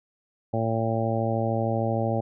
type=harmonic tone; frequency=113.1 Hz; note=A2; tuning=48 cents sharp; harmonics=1 / 2 / 3 / 4 / 5 / 6 / 7; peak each=-27 / -30 / -33 / -34 / -29 / -33 / -32 dBFS; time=0.53-2.21 s; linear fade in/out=10 ms; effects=none